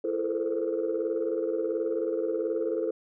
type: tone cluster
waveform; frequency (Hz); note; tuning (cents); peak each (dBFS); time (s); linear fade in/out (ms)
sine; 336.1 / 433.2 / 451.8 / 516; E4 / A4 / A4 / C5; +34 / -27 / +46 / -24; -31; 0.04-2.91; 5
effects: tanh soft clip ceiling -19 dBFS